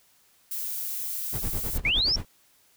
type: noise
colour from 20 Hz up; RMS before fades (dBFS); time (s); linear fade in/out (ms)
violet; -32; 0.51-1.78; 5
type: noise with tremolo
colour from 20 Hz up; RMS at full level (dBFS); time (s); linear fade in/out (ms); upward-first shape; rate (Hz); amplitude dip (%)
brown; -29; 1.33-2.25; 2; sine; 9.6; 90
type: linear sweep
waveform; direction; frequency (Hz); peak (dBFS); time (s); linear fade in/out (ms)
sine; up; 2093 to 5588; -21; 1.85-2.16; 2
effects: white hiss -62 dBFS RMS until 2.76 s